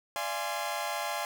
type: chord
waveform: sawtooth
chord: D half-diminished seventh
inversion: none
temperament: equal with one note detuned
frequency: 587.3 / 682.5 / 830.6 / 1046.5 Hz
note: D5 / F5 / Ab5 / C6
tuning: 0 / -40 / 0 / 0 cents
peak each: -35 / -33 / -32 / -34 dBFS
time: 0.16-1.25 s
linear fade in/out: 0 ms
effects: none